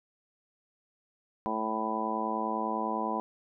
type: harmonic tone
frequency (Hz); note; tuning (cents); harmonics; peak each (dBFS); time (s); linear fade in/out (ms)
110; A2; 0; 2 / 3 / 4 / 5 / 6 / 7 / 8 / 9; -36 / -38 / -40 / -40 / -40 / -36 / -41 / -33; 1.46-3.2; 0
effects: none